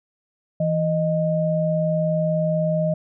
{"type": "tone pair together", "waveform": "sine", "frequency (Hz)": [164.1, 619.6], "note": ["E3", "D#5"], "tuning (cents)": [-8, -7], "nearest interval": "octave + major seventh", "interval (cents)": 2301, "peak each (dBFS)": -21, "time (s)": [0.6, 2.94], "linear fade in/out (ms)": 5, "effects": []}